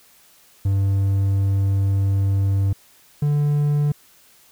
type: tone pair in turn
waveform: triangle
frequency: 98 / 146.53 Hz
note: G2 / D3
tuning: 0 / -4 cents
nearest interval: perfect fifth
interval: 696 cents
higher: second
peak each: -14 dBFS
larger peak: neither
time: 0.65-2.73 / 3.22-3.92 s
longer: first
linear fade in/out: 5 ms
effects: white hiss -53 dBFS RMS until 4.51 s